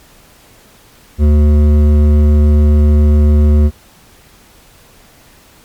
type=tone with hard clipping; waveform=sine; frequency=74.4 Hz; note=D2; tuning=23 cents sharp; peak=-7 dBFS; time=1.18-3.71 s; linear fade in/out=50 ms; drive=11 dB; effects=pink hiss -44 dBFS RMS until 5.64 s + MP3 96 kbps